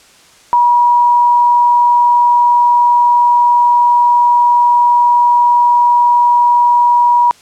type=tone; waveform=sine; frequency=963 Hz; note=B5; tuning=44 cents flat; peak=-6 dBFS; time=0.53-7.31 s; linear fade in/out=0 ms; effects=white hiss -44 dBFS RMS until 7.41 s + low-pass 8000 Hz 12 dB/octave